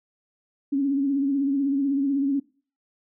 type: tone with vibrato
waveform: sine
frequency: 277.2 Hz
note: C#4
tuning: in tune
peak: -20 dBFS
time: 0.72-2.4 s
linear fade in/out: 10 ms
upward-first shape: sine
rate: 16 Hz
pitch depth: 58 cents each way
effects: noise-tail reverb RT60 0.4 s tail -21 dB re dry